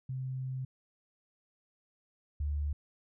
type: tone pair in turn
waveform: sine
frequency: 130.4 / 73.18 Hz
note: C3 / D2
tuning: -5 / -6 cents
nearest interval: minor seventh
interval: 1001 cents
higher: first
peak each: -34 / -30 dBFS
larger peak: second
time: 0.09-0.65 / 2.4-2.73 s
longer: first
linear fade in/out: 5 ms
effects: none